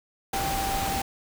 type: tone in noise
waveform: sine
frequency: 784 Hz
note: G5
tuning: in tune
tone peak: -28 dBFS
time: 0.33-1.02 s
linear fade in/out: 5 ms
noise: pink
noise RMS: -30 dBFS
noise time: 0.33-1.02 s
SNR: -1 dB
effects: none